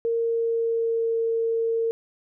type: tone with pitch glide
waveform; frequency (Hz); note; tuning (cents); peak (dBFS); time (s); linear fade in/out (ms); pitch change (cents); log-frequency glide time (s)
sine; 461.4 to 456.1; A#4 to A#4; -18 to -38; -21; 0.05-1.91; 0; -20; 0.17-1.19
effects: none